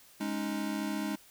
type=chord; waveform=square; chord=Ab suspended fourth; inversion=none; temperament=equal; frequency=207.7 / 277.2 / 311.1 Hz; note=Ab3 / Db4 / Eb4; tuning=0 / 0 / 0 cents; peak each=-36 / -39 / -37 dBFS; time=0.2-1.16 s; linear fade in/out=10 ms; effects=white hiss -58 dBFS RMS until 1.3 s